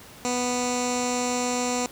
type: tone with low-pass filter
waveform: 15% pulse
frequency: 246.9 Hz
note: B3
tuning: in tune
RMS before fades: -26 dBFS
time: 0.25-1.86 s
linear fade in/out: 0 ms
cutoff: 7100 Hz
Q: 5.3
effects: pink hiss -46 dBFS RMS until 1.91 s + high-pass 60 Hz 12 dB/octave